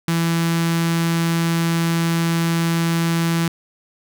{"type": "tone with notch filter", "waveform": "sawtooth", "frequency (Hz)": 166.8, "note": "E3", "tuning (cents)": 21, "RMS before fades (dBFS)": -19, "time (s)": [0.08, 3.48], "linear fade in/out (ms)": 2, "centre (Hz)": 570, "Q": 1, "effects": []}